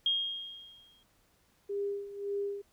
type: tone with exponential decay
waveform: sine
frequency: 3244 Hz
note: G#7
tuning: 41 cents flat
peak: -24 dBFS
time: 0.06-1.03 s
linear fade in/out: 2 ms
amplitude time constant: 210 ms
type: tone with tremolo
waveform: sine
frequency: 402.4 Hz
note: G4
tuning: 45 cents sharp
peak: -30 dBFS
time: 1.69-2.62 s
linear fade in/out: 10 ms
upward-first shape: sine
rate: 1.8 Hz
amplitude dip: 75%
effects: pink hiss -69 dBFS RMS until 2.72 s